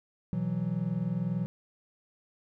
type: chord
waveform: triangle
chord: B suspended fourth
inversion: none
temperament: equal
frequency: 123.47 / 164.81 / 185 Hz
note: B2 / E3 / F#3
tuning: 0 / 0 / 0 cents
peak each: -33 / -30 / -30 dBFS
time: 0.33-1.46 s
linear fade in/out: 0 ms
effects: none